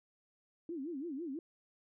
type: tone with vibrato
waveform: sine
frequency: 303.5 Hz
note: D#4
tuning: 43 cents flat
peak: -38 dBFS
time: 0.69-1.39 s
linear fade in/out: 2 ms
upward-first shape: sine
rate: 6 Hz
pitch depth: 260 cents each way
effects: none